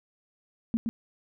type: tone with echo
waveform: sine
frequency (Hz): 228.8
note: A#3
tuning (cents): -32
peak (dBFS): -22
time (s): 0.74-0.77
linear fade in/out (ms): 0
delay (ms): 120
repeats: 1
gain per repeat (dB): -4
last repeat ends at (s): 0.89
effects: none